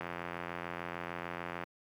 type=click train; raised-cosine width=0.5 ms; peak=-23 dBFS; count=142; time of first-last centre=0.01-1.636 s; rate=86.7 Hz; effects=high-pass 100 Hz 12 dB/octave + 10-bit